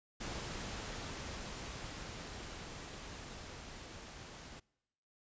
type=noise with level ramp; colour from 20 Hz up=pink; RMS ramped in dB=-42 to -51 dBFS; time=0.2-4.6 s; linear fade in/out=10 ms; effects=noise-tail reverb RT60 1.0 s tail -26 dB re dry + resampled to 16000 Hz